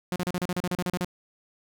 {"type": "tone bursts", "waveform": "sawtooth", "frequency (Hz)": 179.2, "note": "F3", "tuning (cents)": 45, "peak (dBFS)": -22, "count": 13, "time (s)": [0.12, 1.047], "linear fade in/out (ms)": 0, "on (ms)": 39, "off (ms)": 35, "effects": []}